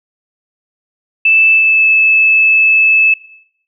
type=tone with pitch glide; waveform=sine; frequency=2636 to 2613 Hz; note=E7 to E7; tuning=-1 to -16 cents; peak=-6 dBFS; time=1.25-3.14 s; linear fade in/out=5 ms; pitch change=-15 cents; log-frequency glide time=1.51-1.87 s; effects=noise-tail reverb RT60 0.7 s tail -19 dB re dry